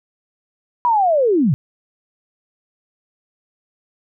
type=linear sweep; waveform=sine; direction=down; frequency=992 to 116.54 Hz; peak=-12 dBFS; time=0.85-1.54 s; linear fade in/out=0 ms; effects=none